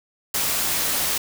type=noise; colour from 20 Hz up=white; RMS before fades=-23 dBFS; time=0.34-1.18 s; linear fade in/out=5 ms; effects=none